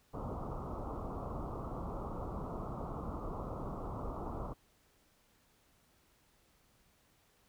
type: low-pass noise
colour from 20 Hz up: pink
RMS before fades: -41 dBFS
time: 0.13-4.54 s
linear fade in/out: 20 ms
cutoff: 1300 Hz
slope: 96 dB/octave
effects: pink hiss -70 dBFS RMS until 7.48 s